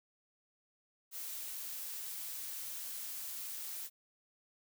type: noise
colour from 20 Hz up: blue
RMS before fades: -43 dBFS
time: 1.11-3.9 s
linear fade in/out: 50 ms
effects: none